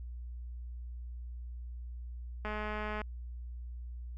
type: click train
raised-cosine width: 0.5 ms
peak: -24 dBFS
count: 121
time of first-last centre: 2.45-3.016 s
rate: 212 Hz
effects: added 60 Hz sine -40 dBFS peak until 4.17 s